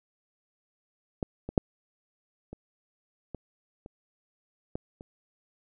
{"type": "clicks", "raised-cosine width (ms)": 2, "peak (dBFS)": [-16, -22, -7, -27, -23, -30, -19, -30], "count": 8, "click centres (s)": [1.228, 1.49, 1.578, 2.53, 3.347, 3.861, 4.755, 5.009], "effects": []}